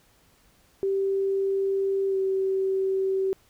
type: tone with pitch glide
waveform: sine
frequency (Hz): 390 to 383.7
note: G4 to G4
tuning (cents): -9 to -37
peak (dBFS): -22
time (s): 0.83-3.33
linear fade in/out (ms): 0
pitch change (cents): -28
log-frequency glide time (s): 2.08-2.17
effects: pink hiss -61 dBFS RMS until 3.49 s